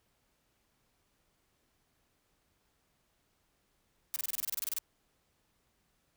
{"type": "noise bursts", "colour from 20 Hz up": "blue", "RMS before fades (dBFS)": -34, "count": 14, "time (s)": [4.14, 4.785], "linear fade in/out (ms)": 0, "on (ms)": 21, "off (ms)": 27, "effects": ["pink hiss -75 dBFS RMS until 6.16 s"]}